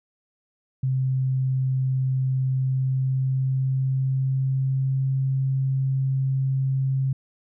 sine tone with pitch glide, 131.1 to 133.7 Hz, C3 to C3, +4 to +38 cents, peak -20 dBFS, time 0.83-7.13 s, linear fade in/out 5 ms, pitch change +34 cents, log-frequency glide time 2.49-5.09 s, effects none

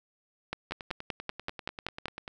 two click trains, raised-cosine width 0.3 ms, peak -16 / -23 dBFS, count 9 / 17, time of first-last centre 0.53-2.057 / 0.71-2.279 s, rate 5.24 / 10.2 Hz, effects none

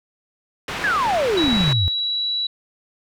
white low-pass noise, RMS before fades -28 dBFS, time 0.68-1.73 s, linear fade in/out 2 ms, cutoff 2400 Hz, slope 12 dB/octave
sine exponential sweep, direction down, 1760 to 82.41 Hz, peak -17 dBFS, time 0.84-1.88 s, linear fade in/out 0 ms
sine tone with pitch glide, 3900 to 3923 Hz, B7 to B7, -23 to -12 cents, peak -20 dBFS, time 1.37-2.47 s, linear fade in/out 5 ms, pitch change +11 cents, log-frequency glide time 1.86-2.34 s
clicks, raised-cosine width 5 ms, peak -17 dBFS, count 7, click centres 1.442 / 1.479 / 1.53 / 1.568 / 1.607 / 1.639 / 1.679 s
effects none

